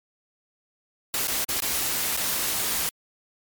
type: noise with dropouts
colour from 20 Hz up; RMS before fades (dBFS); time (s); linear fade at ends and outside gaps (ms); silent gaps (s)
white; -26; 1.14-2.89; 0; 1.272-1.281 / 1.444-1.489 / 1.603-1.622 / 2.166-2.174
effects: MP3 96 kbps